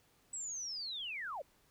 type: linear sweep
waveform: sine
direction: down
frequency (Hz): 7902 to 493.9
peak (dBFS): -39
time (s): 0.33-1.42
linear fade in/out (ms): 5
effects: pink hiss -70 dBFS RMS until 1.7 s